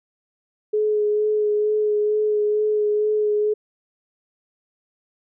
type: tone with vibrato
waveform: sine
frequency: 422.6 Hz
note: G#4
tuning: 30 cents sharp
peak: -17 dBFS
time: 0.73-3.54 s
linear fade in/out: 10 ms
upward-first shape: sine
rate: 2.2 Hz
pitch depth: 17 cents each way
effects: none